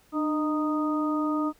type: harmonic tone with a mistuned harmonic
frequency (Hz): 310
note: D#4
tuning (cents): -6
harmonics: 1 / 2 / 3 / 4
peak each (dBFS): -25 / -35 / -37 / -31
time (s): 0.12-1.53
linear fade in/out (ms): 50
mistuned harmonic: 1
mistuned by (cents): -49
effects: pink hiss -61 dBFS RMS until 1.59 s